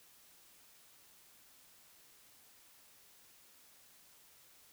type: silence
effects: white hiss -63 dBFS RMS until 4.72 s